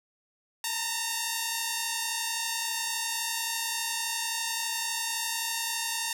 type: tone pair together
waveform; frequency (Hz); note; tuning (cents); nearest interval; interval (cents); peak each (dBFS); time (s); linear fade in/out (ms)
5% pulse; 900.5 / 932.3; A5 / A#5; +40 / 0; minor second; 60; -20; 0.64-6.13; 2
effects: none